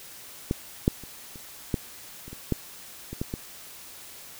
clicks, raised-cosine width 3 ms, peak -11 / -6 / -29 / -30 / -11 / -29 / -27 / -10 / -22 / -15 / -17 dBFS, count 11, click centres 0.511 / 0.879 / 1.037 / 1.358 / 1.742 / 2.28 / 2.33 / 2.523 / 3.13 / 3.215 / 3.339 s, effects white hiss -45 dBFS RMS until 4.39 s

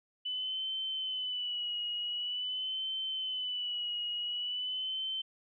sine tone with vibrato, 2988 Hz, F#7, 16 cents sharp, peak -33 dBFS, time 0.25-5.22 s, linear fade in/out 10 ms, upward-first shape sine, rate 0.46 Hz, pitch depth 55 cents each way, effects none

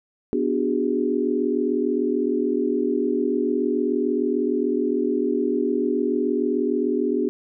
sine chord, G# half-diminished seventh, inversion first, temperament equal with one note detuned, 246.9 / 293.7 / 370 / 409.6 Hz, B3 / D4 / F#4 / G#4, 0 / 0 / 0 / -24 cents, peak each -25 dBFS, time 0.33-7.29 s, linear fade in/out 0 ms, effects none

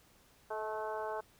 harmonic tone with a mistuned harmonic, 217.1 Hz, A3, 23 cents flat, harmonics 2 / 3 / 4 / 5 / 6 / 7, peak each -41 / -41 / -41 / -45 / -50 / -48 dBFS, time 0.5-1.21 s, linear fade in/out 10 ms, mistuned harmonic 3, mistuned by -23 cents, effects pink hiss -65 dBFS RMS until 1.39 s

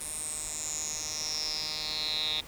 10% pulse tone with band-pass filter sweep, 153.8 Hz, D#3, 20 cents flat, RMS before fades -34 dBFS, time 0-2.41 s, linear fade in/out 10 ms, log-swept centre 9400 to 3600 Hz, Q 8.4, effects pink hiss -49 dBFS RMS until 2.47 s

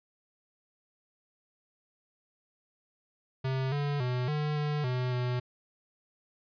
square tone with pitch steps, 132.2 / 144.2 / 125 / 150.2 / 148.8 / 126 / 124.3 Hz, C3 / D3 / B2 / D3 / D3 / B2 / B2, +18 / -31 / +21 / +39 / +23 / +35 / +12 cents, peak -29 dBFS, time 3.44-5.4 s, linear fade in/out 10 ms, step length 280 ms, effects resampled to 11025 Hz

